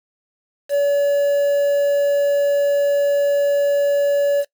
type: tone with quantisation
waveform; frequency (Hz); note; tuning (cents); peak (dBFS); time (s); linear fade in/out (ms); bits
triangle; 570; C#5; +48; -12; 0.69-4.45; 50; 6
effects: noise-tail reverb RT60 0.1 s tail -21 dB re dry